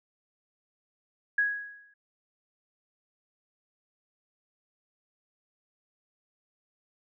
sine tone with exponential decay, 1661.2 Hz, G#6, in tune, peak -20 dBFS, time 1.38-1.94 s, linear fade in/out 5 ms, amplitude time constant 120 ms, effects none

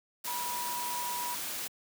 sine tone in noise, 970 Hz, B5, 31 cents flat, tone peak -35 dBFS, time 0.27-1.35 s, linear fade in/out 10 ms, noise white, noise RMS -37 dBFS, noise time 0.24-1.68 s, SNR -1 dB, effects high-pass 150 Hz 12 dB/octave

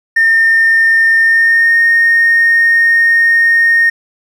triangle tone with pitch glide, 1815 to 1845.7 Hz, A#6 to A#6, -47 to -18 cents, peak -3 dBFS, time 0.16-3.9 s, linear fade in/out 10 ms, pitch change +29 cents, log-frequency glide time 1.19-1.79 s, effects tanh soft clip ceiling -3 dBFS

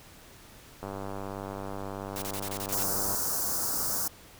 click train, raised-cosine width 1 ms, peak -23 dBFS, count 229, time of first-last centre 0.83-3.147 s, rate 98.4 Hz
white noise bursts, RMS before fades -37 dBFS, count 8, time 2.16-2.836 s, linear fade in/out 0 ms, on 60 ms, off 28 ms
white band-stop noise, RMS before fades -30 dBFS, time 2.72-4.08 s, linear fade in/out 5 ms, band 1500 to 4900 Hz, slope 48 dB/octave
effects pink hiss -52 dBFS RMS until 4.39 s

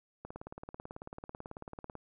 click train, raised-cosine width 1 ms, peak -29 dBFS, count 32, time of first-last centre 0.25-1.953 s, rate 18.2 Hz, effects none

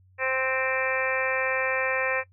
harmonic tone, 261.6 Hz, C4, in tune, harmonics 2 / 3 / 4 / 5 / 6 / 7 / 8 / 9 / 10, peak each -29 / -37 / -34 / -37 / -36 / -29 / -40 / -31 / -37 dBFS, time 0.18-2.24 s, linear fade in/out 50 ms, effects noise-tail reverb RT60 0.1 s tail -18 dB re dry + added 93 Hz sine -55 dBFS peak until 2.32 s

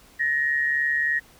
sine tone pair together, 1738 / 1881 Hz, A6 / A#6, -22 / +15 cents, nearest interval minor second, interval 137 cents, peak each -28 / -21 dBFS, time 0.19-1.2 s, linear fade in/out 20 ms, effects pink hiss -53 dBFS RMS until 1.39 s

